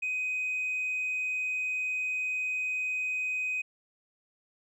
triangle tone with tanh clipping, 2509 Hz, D#7, 14 cents sharp, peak -29 dBFS, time 0.02-3.62 s, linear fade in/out 10 ms, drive 5 dB, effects none

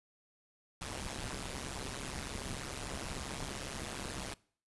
pink noise with amplitude modulation, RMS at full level -37 dBFS, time 0.81-4.34 s, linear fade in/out 5 ms, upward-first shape sine, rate 135 Hz, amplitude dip 100%, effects noise-tail reverb RT60 0.5 s tail -23 dB re dry + resampled to 24000 Hz

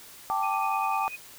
sine chord, G suspended second, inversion none, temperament equal, 784 / 880 / 1174.7 Hz, G5 / A5 / D6, 0 / 0 / 0 cents, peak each -29 dBFS, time 0.3-1.08 s, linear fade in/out 0 ms
sine tone with tremolo, 2489 Hz, D#7, in tune, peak -33 dBFS, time 0.42-1.17 s, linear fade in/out 20 ms, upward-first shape triangle, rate 10 Hz, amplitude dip 75%
effects white hiss -48 dBFS RMS until 1.38 s

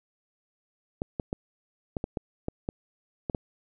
clicks, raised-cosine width 2 ms, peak -16 dBFS, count 10, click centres 1.019 / 1.198 / 1.329 / 1.968 / 2.041 / 2.172 / 2.484 / 2.689 / 3.298 / 3.348 s, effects none

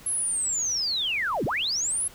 sine linear two-way sweep, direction down then up, 11070 to 86.8 to 11070 Hz, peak -24 dBFS, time 0.06-2.08 s, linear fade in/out 5 ms, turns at 1.45 s, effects pink hiss -49 dBFS RMS until 2.14 s

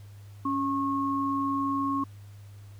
sine tone pair together, 277.2 / 1089.1 Hz, C#4 / C#6, 0 / -31 cents, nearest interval 2 octaves, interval 2369 cents, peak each -28 dBFS, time 0.45-2.04 s, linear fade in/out 5 ms, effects added 101 Hz sine -44 dBFS peak until 2.79 s + pink hiss -60 dBFS RMS until 2.79 s

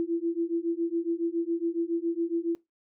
sine beating tone pair, 332.6 / 339.8 Hz, E4 / F4, +16 / -47 cents, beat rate 7.2 Hz, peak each -29 dBFS, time 0-2.55 s, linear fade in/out 0 ms, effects noise-tail reverb RT60 0.2 s tail -22 dB re dry

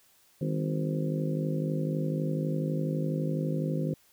harmonic tone with a mistuned harmonic, 52 Hz, G#1, 3 cents sharp, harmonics 3 / 4 / 5 / 6 / 7 / 8 / 9 / 10, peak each -29 / -38 / -35 / -41 / -38 / -48 / -43 / -38 dBFS, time 0.41-3.94 s, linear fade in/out 5 ms, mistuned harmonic 4, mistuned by -71 cents, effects white hiss -63 dBFS RMS until 4.12 s

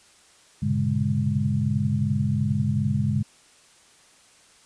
sine tone cluster, 98.9 / 119 / 131.1 / 141.7 / 205.8 Hz, G2 / A#2 / C3 / C#3 / G#3, +16 / +36 / +4 / +38 / -16 cents, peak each -27 / -28 / -34 / -25 / -26 dBFS, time 0.62-3.23 s, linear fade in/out 10 ms, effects white hiss -55 dBFS RMS until 4.65 s + resampled to 22050 Hz

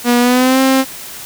sawtooth tone with pitch glide, 241.7 to 265.1 Hz, B3 to C4, -37 to +23 cents, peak -5 dBFS, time 0.04-0.85 s, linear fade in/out 50 ms, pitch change +160 cents, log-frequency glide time 0.19-0.6 s, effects white hiss -30 dBFS RMS until 1.25 s

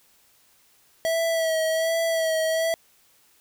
square tone with vibrato, 650 Hz, E5, 24 cents flat, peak -22 dBFS, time 1.05-2.74 s, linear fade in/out 0 ms, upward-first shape sine, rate 1.3 Hz, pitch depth 31 cents each way, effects white hiss -60 dBFS RMS until 3.4 s

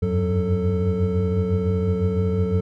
triangle tone cluster, 84.1 / 92 / 97.9 / 183.5 / 442.5 Hz, E2 / F#2 / G2 / F#3 / A4, +35 / -9 / -2 / -14 / +10 cents, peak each -27 / -22 / -24 / -22 / -23 dBFS, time 0.02-2.61 s, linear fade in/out 10 ms, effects none

